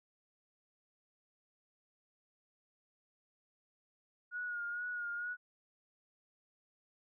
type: tone with vibrato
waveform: sine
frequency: 1439 Hz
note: F#6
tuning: 49 cents flat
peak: -37 dBFS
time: 4.31-5.37 s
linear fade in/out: 50 ms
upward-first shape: sine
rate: 2.2 Hz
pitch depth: 35 cents each way
effects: none